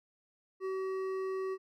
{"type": "tone with hard clipping", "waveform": "triangle", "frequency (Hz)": 380, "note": "F#4", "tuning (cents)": 46, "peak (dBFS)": -35, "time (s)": [0.6, 1.58], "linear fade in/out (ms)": 50, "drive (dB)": 13, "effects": []}